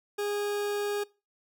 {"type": "tone", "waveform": "40% pulse", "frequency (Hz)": 410.9, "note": "G#4", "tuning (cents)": -18, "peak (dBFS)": -28, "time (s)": [0.18, 1.04], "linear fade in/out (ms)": 10, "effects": ["noise-tail reverb RT60 0.3 s tail -23 dB re dry"]}